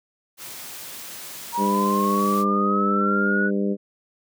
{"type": "high-pass noise", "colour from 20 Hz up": "white", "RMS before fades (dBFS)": -37, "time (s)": [0.37, 2.45], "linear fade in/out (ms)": 50, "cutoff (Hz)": 100, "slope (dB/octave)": 24}
{"type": "linear sweep", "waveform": "sine", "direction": "up", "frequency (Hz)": [937, 1480], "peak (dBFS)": -21, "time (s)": [1.52, 3.51], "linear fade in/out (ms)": 50}
{"type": "harmonic tone", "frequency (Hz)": 100.3, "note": "G2", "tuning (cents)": 40, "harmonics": [2, 3, 4, 5, 6], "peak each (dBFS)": [-22, -29, -27, -31, -36], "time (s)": [1.57, 3.77], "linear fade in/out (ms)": 50}
{"effects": []}